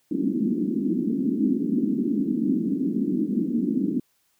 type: band-pass noise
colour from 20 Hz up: pink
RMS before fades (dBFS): -24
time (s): 0.11-4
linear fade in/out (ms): 5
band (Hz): 200 to 320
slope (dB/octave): 48
effects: white hiss -68 dBFS RMS until 4.39 s